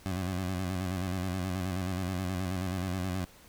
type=tone with vibrato; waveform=20% pulse; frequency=92.1 Hz; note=F#2; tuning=7 cents flat; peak=-26 dBFS; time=0.06-3.25 s; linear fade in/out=0 ms; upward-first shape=square; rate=9.4 Hz; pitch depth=59 cents each way; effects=pink hiss -56 dBFS RMS until 3.48 s